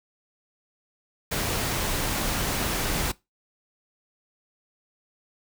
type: noise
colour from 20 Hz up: pink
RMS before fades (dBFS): -27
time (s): 1.31-3.12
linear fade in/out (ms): 10
effects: noise-tail reverb RT60 0.2 s tail -20 dB re dry